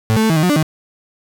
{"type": "tone with pitch steps", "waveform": "35% pulse", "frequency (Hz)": [110.6, 219.4, 221.1, 162, 154.9, 180, 294.1, 156.6], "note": ["A2", "A3", "A3", "E3", "D#3", "F#3", "D4", "D#3"], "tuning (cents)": [9, -5, 9, -30, -7, -47, 3, 11], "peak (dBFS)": -10, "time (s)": [0.1, 0.628], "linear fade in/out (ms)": 0, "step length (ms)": 66, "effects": []}